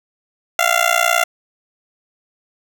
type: tone with amplitude modulation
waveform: 15% pulse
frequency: 692 Hz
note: F5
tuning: 16 cents flat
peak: -3 dBFS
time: 0.59-1.24 s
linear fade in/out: 2 ms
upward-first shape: sine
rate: 59.7 Hz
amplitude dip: 95%
effects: none